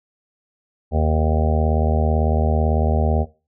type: harmonic tone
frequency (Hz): 78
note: D#2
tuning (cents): +5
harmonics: 1 / 2 / 3 / 5 / 6 / 7 / 8 / 9 / 10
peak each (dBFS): -17 / -26 / -25 / -29 / -28 / -29 / -28 / -30 / -29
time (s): 0.91-3.26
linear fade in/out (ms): 50
effects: noise-tail reverb RT60 0.3 s tail -18 dB re dry